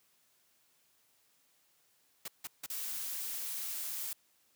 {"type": "noise bursts", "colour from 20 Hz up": "white", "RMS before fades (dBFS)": -41, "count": 3, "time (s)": [2.25, 2.663], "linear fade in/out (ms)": 5, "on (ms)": 31, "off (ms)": 160}
{"type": "noise", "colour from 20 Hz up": "blue", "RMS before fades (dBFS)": -39, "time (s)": [2.7, 4.13], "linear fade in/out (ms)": 2}
{"effects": ["white hiss -71 dBFS RMS until 4.55 s", "high-pass 80 Hz 12 dB/octave"]}